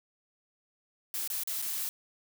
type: noise with dropouts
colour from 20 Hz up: blue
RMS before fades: -34 dBFS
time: 1.14-1.89 s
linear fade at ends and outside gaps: 0 ms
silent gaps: 1.276-1.301 / 1.435-1.474 / 1.618-1.624 s
effects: none